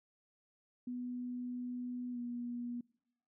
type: tone with pitch glide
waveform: sine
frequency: 246.9 to 241.1 Hz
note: B3 to B3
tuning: 0 to -41 cents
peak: -38 dBFS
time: 0.87-2.81 s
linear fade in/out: 5 ms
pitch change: -41 cents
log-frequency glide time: 2.12-2.18 s
effects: noise-tail reverb RT60 0.8 s tail -25 dB re dry